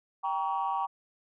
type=chord; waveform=sine; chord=G diminished; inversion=none; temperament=just; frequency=784 / 940.8 / 1128.9 Hz; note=G5 / Bb5 / Db6; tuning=0 / +16 / +31 cents; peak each=-31 / -31 / -32 dBFS; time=0.23-0.87 s; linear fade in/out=20 ms; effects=tanh soft clip ceiling -21 dBFS